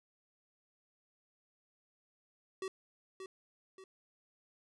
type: tone with echo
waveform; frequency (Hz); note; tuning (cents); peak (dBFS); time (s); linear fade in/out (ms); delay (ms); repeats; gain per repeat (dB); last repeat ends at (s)
square; 380.1; F#4; +47; -38; 2.62-2.68; 2; 580; 2; -7; 3.84
effects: resampled to 22050 Hz